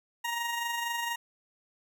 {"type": "tone with amplitude modulation", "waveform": "20% pulse", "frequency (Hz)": 940, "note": "A#5", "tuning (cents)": 14, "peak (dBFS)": -24, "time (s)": [0.24, 1.16], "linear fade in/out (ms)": 10, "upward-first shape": "sine", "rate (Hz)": 24.2, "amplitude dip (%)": 40, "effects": []}